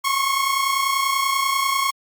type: tone pair together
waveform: sawtooth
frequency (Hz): 1072.8 / 1103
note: C6 / C#6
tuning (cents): +43 / -9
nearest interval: unison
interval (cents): 48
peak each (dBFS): -19 / -17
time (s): 0.04-1.91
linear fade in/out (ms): 10
effects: Opus 48 kbps